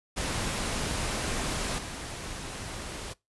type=noise with level steps; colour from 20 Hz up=pink; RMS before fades=-31 / -38 dBFS; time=0.16-3.14 s; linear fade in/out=20 ms; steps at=1.78 s; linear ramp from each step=5 ms; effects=noise-tail reverb RT60 0.2 s tail -22 dB re dry + resampled to 24000 Hz